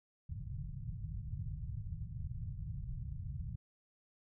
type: low-pass noise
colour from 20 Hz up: white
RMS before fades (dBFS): -42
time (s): 0.29-3.56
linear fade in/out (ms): 10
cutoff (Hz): 150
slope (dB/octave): 48
effects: none